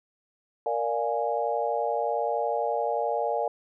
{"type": "chord", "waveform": "sine", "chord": "Bb dominant seventh", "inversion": "none", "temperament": "equal", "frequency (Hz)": [466.2, 587.3, 698.5, 830.6], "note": ["Bb4", "D5", "F5", "Ab5"], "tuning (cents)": [0, 0, 0, 0], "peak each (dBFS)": -30, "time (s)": [0.66, 3.48], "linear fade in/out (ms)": 2, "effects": []}